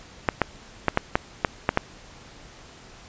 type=clicks; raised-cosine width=0.5 ms; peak=-3 dBFS; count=8; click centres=0.288 / 0.417 / 0.883 / 0.974 / 1.155 / 1.448 / 1.691 / 1.774 s; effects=pink hiss -47 dBFS RMS until 3.08 s + resampled to 16000 Hz